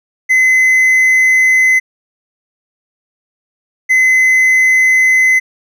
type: tone pair in turn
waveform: triangle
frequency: 2040 / 2040 Hz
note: C7 / C7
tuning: -44 / -44 cents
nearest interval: unison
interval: 0 cents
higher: neither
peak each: -5 dBFS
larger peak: neither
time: 0.29-1.8 / 3.89-5.4 s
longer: neither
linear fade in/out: 20 ms
effects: none